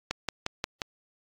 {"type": "click train", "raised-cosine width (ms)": 0.2, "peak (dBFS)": -11, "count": 5, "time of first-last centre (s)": [0.11, 0.818], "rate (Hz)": 5.65, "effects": ["AAC 64 kbps"]}